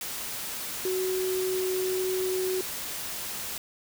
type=tone in noise; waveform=sine; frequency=372.4 Hz; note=F#4; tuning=11 cents sharp; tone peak=-26 dBFS; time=0.85-2.61 s; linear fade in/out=2 ms; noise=white; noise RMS=-35 dBFS; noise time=0.01-3.58 s; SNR=+6 dB; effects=none